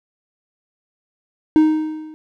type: tone with level ramp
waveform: triangle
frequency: 311.1 Hz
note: D#4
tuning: in tune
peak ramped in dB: -5 to -33 dBFS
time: 1.56-2.14 s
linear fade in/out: 0 ms
effects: none